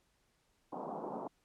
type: band-pass noise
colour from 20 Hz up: white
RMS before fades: -42 dBFS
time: 0.72-1.28 s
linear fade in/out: 10 ms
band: 160 to 1000 Hz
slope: 48 dB/octave
effects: pink hiss -75 dBFS RMS until 1.44 s + low-pass 11000 Hz 12 dB/octave